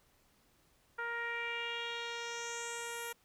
10% pulse tone with low-pass filter sweep, 469 Hz, A#4, 11 cents sharp, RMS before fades -40 dBFS, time 0.98-3.13 s, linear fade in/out 10 ms, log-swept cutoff 1500 to 12000 Hz, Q 3, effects pink hiss -70 dBFS RMS until 3.24 s

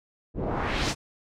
pink noise with low-pass filter sweep, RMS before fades -28 dBFS, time 0.34-0.95 s, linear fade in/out 50 ms, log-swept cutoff 340 to 8200 Hz, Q 1.3, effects none

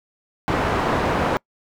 white low-pass noise, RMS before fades -21 dBFS, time 0.48-1.37 s, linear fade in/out 0 ms, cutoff 1000 Hz, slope 12 dB/octave, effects noise-tail reverb RT60 0.1 s tail -26 dB re dry

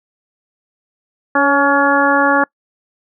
harmonic tone with a mistuned harmonic, 282 Hz, C#4, 30 cents sharp, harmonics 1 / 2 / 3 / 4 / 5 / 6, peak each -17 / -17 / -17 / -17 / -17 / -17 dBFS, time 1.35-2.44 s, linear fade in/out 5 ms, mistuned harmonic 2, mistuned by -23 cents, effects noise-tail reverb RT60 0.1 s tail -26 dB re dry

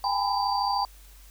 sine tone cluster, 798 / 831 / 903 / 1003 / 4663 Hz, G5 / G#5 / A5 / B5 / D8, +31 / +1 / +45 / +26 / -13 cents, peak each -27 / -33 / -33 / -28 / -32 dBFS, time 0.04-0.85 s, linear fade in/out 2 ms, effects added 48 Hz sine -48 dBFS peak until 1.3 s + white hiss -55 dBFS RMS until 1.3 s

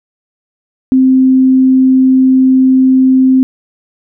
sine tone, 260.8 Hz, C4, 5 cents flat, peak -4 dBFS, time 0.92-3.43 s, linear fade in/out 0 ms, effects none

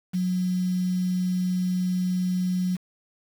sine tone with quantisation, 182.3 Hz, F#3, 25 cents flat, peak -22 dBFS, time 0.13-2.77 s, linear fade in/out 20 ms, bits 7, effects none

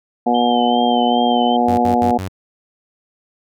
harmonic tone, 120.8 Hz, B2, 38 cents flat, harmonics 2 / 3 / 4 / 5 / 6 / 7, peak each -17 / -25 / -22 / -26 / -16 / -21 dBFS, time 0.26-2.18 s, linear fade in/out 10 ms
sine tone with vibrato, 3117 Hz, G7, 11 cents flat, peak -25 dBFS, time 0.34-1.57 s, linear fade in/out 10 ms, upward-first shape sine, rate 2.5 Hz, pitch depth 45 cents each way
sawtooth tone bursts, 94 Hz, F#2, 28 cents sharp, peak -19 dBFS, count 4, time 1.68-2.284 s, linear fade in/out 5 ms, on 100 ms, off 68 ms
effects none

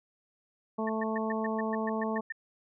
harmonic tone, 220 Hz, A3, in tune, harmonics 1 / 2 / 3 / 4 / 5, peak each -32 / -35 / -37 / -38 / -39 dBFS, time 0.78-2.21 s, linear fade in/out 10 ms
sine tone bursts, 1803 Hz, A6, 42 cents sharp, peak -33 dBFS, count 11, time 0.87-2.323 s, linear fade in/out 5 ms, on 23 ms, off 120 ms
effects none

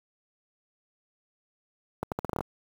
accelerating click train, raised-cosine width 1 ms, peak -15 dBFS, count 9, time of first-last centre 2.03-2.407 s, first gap 88 ms, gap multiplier 0.81, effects high-pass 60 Hz 12 dB/octave + 7-bit

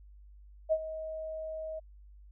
sine tone with ADSR envelope, 633 Hz, D#5, 30 cents sharp, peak -22 dBFS, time 0.69-1.8 s, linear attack 31 ms, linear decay 56 ms, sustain -14 dB, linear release 16 ms, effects added 50 Hz sine -51 dBFS peak until 2.31 s

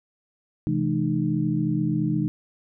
sine tone cluster, 129.9 / 164 / 212.9 / 305.8 Hz, C3 / E3 / G#3 / D#4, -12 / -9 / +43 / -30 cents, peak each -28 / -25 / -28 / -26 dBFS, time 0.67-2.28 s, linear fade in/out 0 ms, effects none

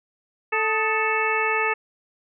harmonic tone with a mistuned harmonic, 440 Hz, A4, in tune, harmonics 1 / 2 / 3 / 4 / 5 / 6, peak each -27 / -27 / -27 / -27 / -27 / -27 dBFS, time 0.52-1.74 s, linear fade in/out 10 ms, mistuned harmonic 3, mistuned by -76 cents, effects none

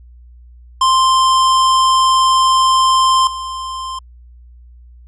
square tone with level steps, 1046.5 Hz, C6, in tune, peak -10 / -23 dBFS, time 0.81-3.99 s, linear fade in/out 5 ms, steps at 3.27 s, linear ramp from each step 2 ms, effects added 60 Hz sine -38 dBFS peak until 5.07 s + resampled to 22050 Hz

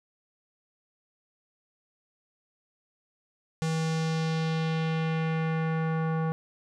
square tone with low-pass filter sweep, 160.8 Hz, E3, 43 cents flat, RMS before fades -28 dBFS, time 3.62-6.32 s, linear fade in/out 0 ms, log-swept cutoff 7700 to 1200 Hz, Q 1.4, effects none

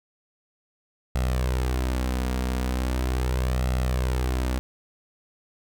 sawtooth tone with flanger, 63.2 Hz, B1, 41 cents sharp, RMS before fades -25 dBFS, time 1.15-4.59 s, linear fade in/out 0 ms, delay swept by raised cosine 1.5 to 4.3 ms, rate 0.39 Hz, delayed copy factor +0.5, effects 10-bit

